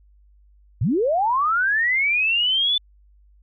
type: linear sweep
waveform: sine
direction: up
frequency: 86 to 3520 Hz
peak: -17 dBFS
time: 0.81-2.78 s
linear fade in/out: 5 ms
effects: added 50 Hz sine -51 dBFS peak until 3.42 s